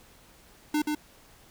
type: tone with echo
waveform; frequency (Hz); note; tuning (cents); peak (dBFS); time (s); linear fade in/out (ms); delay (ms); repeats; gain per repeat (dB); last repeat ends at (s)
square; 300.2; D4; +38; -24; 0.74-0.82; 5; 130; 1; -3; 0.95
effects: pink hiss -56 dBFS RMS until 1.5 s